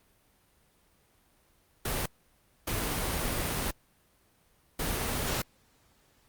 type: noise bursts at uneven times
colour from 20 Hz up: pink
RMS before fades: -31 dBFS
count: 3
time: 1.85-2.06 / 2.67-3.71 / 4.79-5.42 s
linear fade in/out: 5 ms
effects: pink hiss -66 dBFS RMS until 6.28 s + Opus 32 kbps